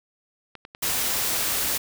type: clicks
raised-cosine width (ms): 0.3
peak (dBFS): -24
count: 4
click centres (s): 0.553 / 0.651 / 0.749 / 1.106
type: noise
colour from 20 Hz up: white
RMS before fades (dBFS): -25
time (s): 0.82-1.78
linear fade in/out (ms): 10
effects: none